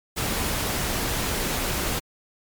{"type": "noise", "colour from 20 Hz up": "pink", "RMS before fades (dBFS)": -26, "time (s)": [0.16, 2], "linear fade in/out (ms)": 20, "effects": ["MP3 96 kbps"]}